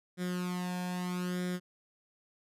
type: tone with flanger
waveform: sawtooth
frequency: 180 Hz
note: F#3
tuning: 47 cents flat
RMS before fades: -35 dBFS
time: 0.17-1.6 s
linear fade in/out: 50 ms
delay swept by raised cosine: 0.55 to 1.2 ms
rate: 0.78 Hz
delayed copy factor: +0.75
effects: resampled to 32000 Hz